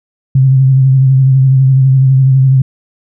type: tone with vibrato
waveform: sine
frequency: 132.8 Hz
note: C3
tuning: 26 cents sharp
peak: -4 dBFS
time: 0.35-2.62 s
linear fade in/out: 5 ms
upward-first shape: sine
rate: 12 Hz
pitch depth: 34 cents each way
effects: none